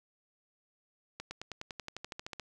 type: accelerating click train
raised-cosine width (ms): 0.2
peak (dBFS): -23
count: 15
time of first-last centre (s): 1.2-2.397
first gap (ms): 110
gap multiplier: 0.96
effects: none